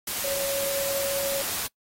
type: tone in noise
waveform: sine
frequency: 554.4 Hz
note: C#5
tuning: in tune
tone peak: -27 dBFS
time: 0.24-1.42 s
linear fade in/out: 5 ms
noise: white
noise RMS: -30 dBFS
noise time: 0.07-1.67 s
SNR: 0 dB
effects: noise-tail reverb RT60 0.1 s tail -23 dB re dry + AAC 48 kbps